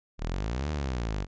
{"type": "exponential two-way sweep", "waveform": "sawtooth", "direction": "up then down", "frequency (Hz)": [35.59, 77.78, 46.26], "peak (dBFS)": -25, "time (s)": [0.18, 1.27], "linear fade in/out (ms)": 50, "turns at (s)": 0.7, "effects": ["resampled to 16000 Hz"]}